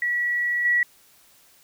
sine tone with level steps, 1934 Hz, B6, 37 cents flat, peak -21 / -17 dBFS, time 0.02-0.83 s, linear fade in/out 2 ms, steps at 0.65 s, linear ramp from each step 2 ms, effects white hiss -56 dBFS RMS until 1.63 s

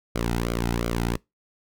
sawtooth tone with flanger, 58.27 Hz, A#1, in tune, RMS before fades -26 dBFS, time 0.15-1.17 s, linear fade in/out 5 ms, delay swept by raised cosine 1.1 to 1.81 ms, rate 2.8 Hz, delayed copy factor -0.75, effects noise-tail reverb RT60 0.2 s tail -24 dB re dry

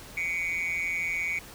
sine tone with amplitude modulation, 2244 Hz, C#7, 21 cents sharp, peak -21 dBFS, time 0.17-1.39 s, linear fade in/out 5 ms, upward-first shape sine, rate 171 Hz, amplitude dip 95%, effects tanh soft clip ceiling -23 dBFS + pink hiss -46 dBFS RMS until 1.54 s

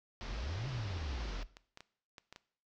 pink low-pass noise, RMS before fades -46 dBFS, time 0.21-1.43 s, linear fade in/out 0 ms, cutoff 5700 Hz, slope 48 dB/octave
sine exponential two-way sweep, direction up then down, 36.71 to 138.59 to 36.71 Hz, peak -37 dBFS, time 0.25-1.47 s, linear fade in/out 50 ms, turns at 0.68 s
clicks, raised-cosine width 0.2 ms, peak -32 dBFS, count 6, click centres 1.569 / 1.774 / 1.806 / 2.182 / 2.326 / 2.361 s
effects noise-tail reverb RT60 0.6 s tail -19 dB re dry

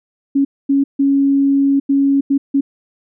sine tone bursts at uneven times, 277 Hz, C#4, 1 cent flat, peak -10 dBFS, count 6, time 0.35-0.45 / 0.69-0.84 / 0.99-1.8 / 1.89-2.21 / 2.3-2.38 / 2.54-2.61 s, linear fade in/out 10 ms, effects none

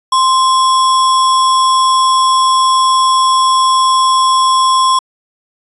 sine tone with sample-and-hold, 1046.5 Hz, C6, in tune, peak -7 dBFS, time 0.12-4.99 s, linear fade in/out 5 ms, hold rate 4410 Hz, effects resampled to 24000 Hz

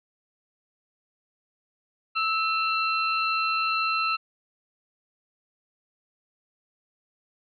sine tone cluster, 1309 / 2701 / 4093 Hz, E6 / E7 / C8, -13 / +42 / -39 cents, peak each -25 / -27 / -33 dBFS, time 2.15-4.17 s, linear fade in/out 20 ms, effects none

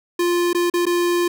square tone with dropouts, 349.2 Hz, F4, in tune, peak -17 dBFS, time 0.19-1.28 s, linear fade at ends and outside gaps 5 ms, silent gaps 0.531-0.547 / 0.7-0.738 / 0.855-0.865 s, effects none

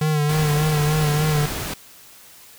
square tone with vibrato, 151.2 Hz, D#3, 49 cents flat, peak -18 dBFS, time 0.01-1.46 s, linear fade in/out 5 ms, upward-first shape sine, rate 3.4 Hz, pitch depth 46 cents each way
pink noise, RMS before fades -28 dBFS, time 0.29-1.74 s, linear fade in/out 5 ms
effects white hiss -46 dBFS RMS until 2.58 s

